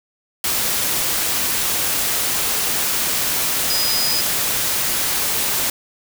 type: tone in noise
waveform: sine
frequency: 4978 Hz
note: D#8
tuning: in tune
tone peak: -20 dBFS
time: 3.7-4.21 s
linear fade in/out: 2 ms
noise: white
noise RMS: -20 dBFS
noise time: 0.44-5.7 s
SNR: -3 dB
effects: none